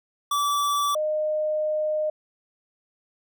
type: tone pair in turn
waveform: square / sine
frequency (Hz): 1156 / 613.7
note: D6 / D#5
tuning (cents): -28 / -24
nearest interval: major seventh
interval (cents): 1096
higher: first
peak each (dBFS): -22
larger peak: neither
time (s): 0.31-0.95 / 0.95-2.1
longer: second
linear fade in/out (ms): 5
effects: none